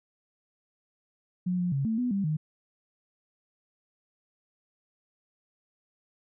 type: tone with pitch steps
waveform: sine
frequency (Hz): 180.7 / 177.7 / 137.6 / 222.8 / 247.2 / 197.6 / 154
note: F#3 / F3 / C#3 / A3 / B3 / G3 / D#3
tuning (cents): -41 / +30 / -12 / +22 / +2 / +14 / -17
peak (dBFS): -25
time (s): 1.46-2.37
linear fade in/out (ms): 10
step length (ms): 130
effects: none